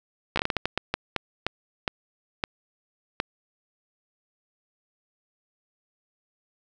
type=slowing click train; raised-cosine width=0.3 ms; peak=-8 dBFS; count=15; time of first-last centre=0.36-3.201 s; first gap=14 ms; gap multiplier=1.36; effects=none